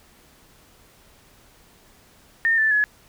sine tone with pitch steps, 1821 / 1760 / 1697 Hz, A#6 / A6 / G#6, -41 / 0 / +37 cents, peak -16 dBFS, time 2.45-2.84 s, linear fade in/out 0 ms, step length 130 ms, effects pink hiss -54 dBFS RMS until 3.08 s

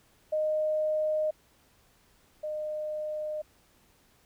sine tone pair in turn, 617 / 610.6 Hz, D#5 / D#5, -15 / -33 cents, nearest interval unison, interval 18 cents, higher first, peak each -25 / -31 dBFS, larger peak first, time 0.32-1.31 / 2.43-3.42 s, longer neither, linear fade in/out 10 ms, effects pink hiss -64 dBFS RMS until 4.25 s

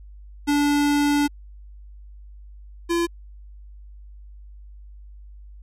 square tone pair in turn, 289.9 / 340.7 Hz, D4 / F4, -22 / -43 cents, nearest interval minor third, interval 279 cents, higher second, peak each -18 / -20 dBFS, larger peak first, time 0.47-1.28 / 2.89-3.07 s, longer first, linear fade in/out 20 ms, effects added 50 Hz sine -40 dBFS peak until 5.62 s + low-pass 12000 Hz 12 dB/octave

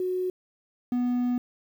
sine / triangle tone pair in turn, 367.2 / 245.9 Hz, F#4 / B3, -13 / -7 cents, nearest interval perfect fifth, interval 694 cents, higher first, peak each -25 / -21 dBFS, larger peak second, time 0-0.3 / 0.92-1.38 s, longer second, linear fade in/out 2 ms, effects 9-bit

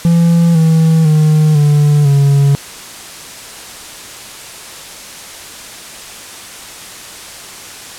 triangle tone with pitch steps, 168.9 / 161.27 / 153.99 / 147.04 / 140.4 Hz, E3 / E3 / D#3 / D3 / C#3, +42 / -38 / -18 / +2 / +22 cents, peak -4 dBFS, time 0.05-2.55 s, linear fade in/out 0 ms, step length 500 ms, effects white hiss -30 dBFS RMS until 7.98 s + low-pass 10000 Hz 12 dB/octave

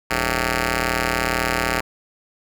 5% pulse ring-modulated tone, 122.1 Hz, B2, 19 cents flat, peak -5 dBFS, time 0.1-1.81 s, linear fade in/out 10 ms, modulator 1020 Hz, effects none

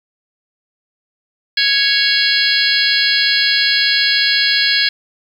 harmonic tone with a mistuned harmonic, 554.4 Hz, C#5, in tune, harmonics 3 / 4 / 5 / 6 / 7 / 8 / 9, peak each -18 / -20 / -23 / -19 / -18 / -20 / -20 dBFS, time 1.57-4.89 s, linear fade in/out 5 ms, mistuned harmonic 7, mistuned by +92 cents, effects 7-bit

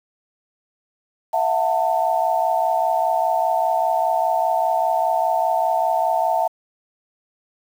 sine tone cluster, 661 / 726 / 892 Hz, E5 / F#5 / A5, +5 / -33 / +23 cents, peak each -21 dBFS, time 1.33-6.48 s, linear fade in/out 10 ms, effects 7-bit

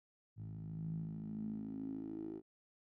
10% pulse tone with band-pass filter sweep, 53.6 Hz, A1, 45 cents flat, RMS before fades -44 dBFS, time 0.36-2.42 s, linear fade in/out 50 ms, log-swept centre 120 to 360 Hz, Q 7.4, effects none

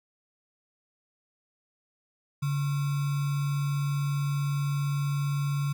sine tone with sample-and-hold, 142.3 Hz, C#3, 46 cents sharp, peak -25 dBFS, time 2.42-5.73 s, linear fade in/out 10 ms, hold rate 1225 Hz, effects none

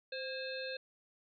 harmonic tone with a mistuned harmonic, 521 Hz, C5, 7 cents flat, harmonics 1 / 3 / 5 / 7 / 8, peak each -41 / -45 / -47 / -49 / -46 dBFS, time 0.12-0.77 s, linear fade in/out 5 ms, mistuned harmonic 3, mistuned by +63 cents, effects none

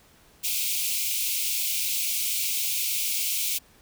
white high-pass noise, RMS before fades -27 dBFS, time 0.43-3.59 s, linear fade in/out 20 ms, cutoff 2200 Hz, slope 96 dB/octave, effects pink hiss -57 dBFS RMS until 3.81 s

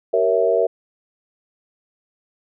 sine chord, G diminished seventh, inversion none, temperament equal with one note detuned, 382.2 / 466.2 / 554.4 / 659.3 Hz, G4 / Bb4 / Db5 / Fb5, -44 / 0 / 0 / 0 cents, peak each -23 / -18 / -22 / -19 dBFS, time 0.13-0.67 s, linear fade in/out 10 ms, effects none

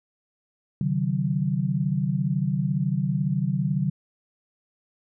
sine tone cluster, 136.1 / 154 / 188.1 Hz, C#3 / D#3 / F#3, -31 / -17 / +29 cents, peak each -26 dBFS, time 0.81-3.9 s, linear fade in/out 2 ms, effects none

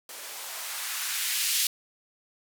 violet noise with band-pass filter sweep, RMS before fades -31 dBFS, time 0.09-1.67 s, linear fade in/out 2 ms, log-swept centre 420 to 3200 Hz, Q 1.1, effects none

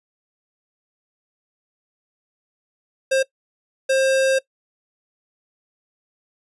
square tone bursts at uneven times, 532 Hz, C5, 29 cents sharp, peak -16 dBFS, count 2, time 3.11-3.23 / 3.89-4.39 s, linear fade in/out 10 ms, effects noise-tail reverb RT60 0.1 s tail -21 dB re dry + resampled to 24000 Hz

